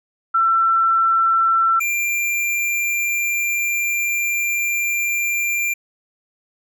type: tone pair in turn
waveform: sine / square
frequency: 1343 / 2378 Hz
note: E6 / D7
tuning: +32 / +21 cents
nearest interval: minor seventh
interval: 989 cents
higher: second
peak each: -13 / -19 dBFS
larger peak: first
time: 0.34-1.8 / 1.8-5.74 s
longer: second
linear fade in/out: 10 ms
effects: none